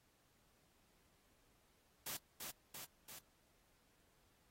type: noise with echo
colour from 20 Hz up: white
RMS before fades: -45 dBFS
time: 2.06-2.17 s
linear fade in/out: 5 ms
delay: 340 ms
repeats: 3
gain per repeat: -3 dB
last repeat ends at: 3.19 s
effects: pink hiss -75 dBFS RMS until 4.5 s + AAC 48 kbps